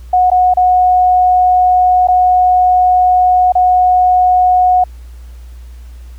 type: tone with dropouts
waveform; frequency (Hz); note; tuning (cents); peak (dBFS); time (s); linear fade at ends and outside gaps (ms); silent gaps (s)
sine; 730; F#5; -24; -6; 0.13-4.84; 5; 0.302-0.315 / 0.539-0.57 / 2.073-2.084 / 3.522-3.552
effects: added 60 Hz sine -29 dBFS peak until 6.18 s + pink hiss -49 dBFS RMS until 6.18 s